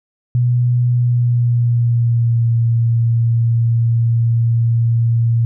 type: tone with pitch glide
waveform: sine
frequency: 122.2 to 116.14 Hz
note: B2 to A#2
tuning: -18 to -6 cents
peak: -11 dBFS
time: 0.35-5.45 s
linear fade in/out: 0 ms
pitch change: -88 cents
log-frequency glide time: 0.9-2.52 s
effects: none